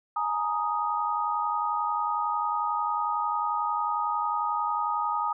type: chord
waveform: sine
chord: Ab suspended second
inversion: none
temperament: equal with one note detuned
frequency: 841.2 / 932.3 / 1244.5 Hz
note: Ab5 / Bb5 / Eb6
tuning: +22 / 0 / 0 cents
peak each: -31 / -30 / -28 dBFS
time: 0.16-5.33 s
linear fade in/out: 5 ms
effects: none